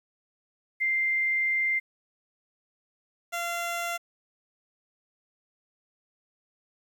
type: tone pair in turn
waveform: sine / 15% pulse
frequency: 2093 / 688 Hz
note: C7 / F5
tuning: 0 / -26 cents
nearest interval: octave + perfect fifth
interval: 1926 cents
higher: first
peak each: -23 dBFS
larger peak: neither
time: 0.8-1.8 / 3.32-3.98 s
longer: first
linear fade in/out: 20 ms
effects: 10-bit